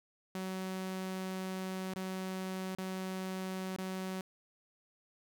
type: tone with dropouts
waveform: sawtooth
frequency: 187.8 Hz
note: F#3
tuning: 26 cents sharp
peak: -33 dBFS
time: 0.35-4.21 s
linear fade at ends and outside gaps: 2 ms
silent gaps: 1.938-1.96 / 2.75-2.784 / 3.763-3.784 s
effects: none